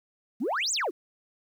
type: exponential two-way sweep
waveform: sine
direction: up then down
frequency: 196 to 8450 to 286.3 Hz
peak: -24 dBFS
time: 0.4-0.91 s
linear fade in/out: 20 ms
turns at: 0.72 s
effects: tanh soft clip ceiling -23 dBFS + 10-bit